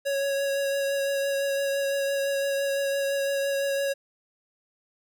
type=tone with vibrato; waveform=square; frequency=554.4 Hz; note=C#5; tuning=in tune; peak=-25 dBFS; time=0.05-3.94 s; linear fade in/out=20 ms; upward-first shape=triangle; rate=5.9 Hz; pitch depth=16 cents each way; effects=none